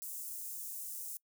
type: high-pass noise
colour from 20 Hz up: white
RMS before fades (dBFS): -43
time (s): 0.02-1.17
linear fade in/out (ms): 0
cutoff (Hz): 7200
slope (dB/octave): 24
effects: noise-tail reverb RT60 0.1 s tail -24 dB re dry